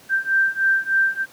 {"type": "beating tone pair", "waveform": "sine", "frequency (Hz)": [1568, 1571.3], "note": ["G6", "G6"], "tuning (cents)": [0, 4], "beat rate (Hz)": 3.3, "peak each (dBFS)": [-20, -19], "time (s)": [0.09, 1.26], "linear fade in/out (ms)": 50, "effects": ["pink hiss -48 dBFS RMS until 1.32 s", "high-pass 150 Hz 12 dB/octave"]}